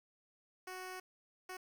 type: tone bursts at uneven times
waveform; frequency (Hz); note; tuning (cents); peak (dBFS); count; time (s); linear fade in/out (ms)
10% pulse; 370; F#4; 0; -36; 2; 0.67-1 / 1.49-1.57; 5
effects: 11-bit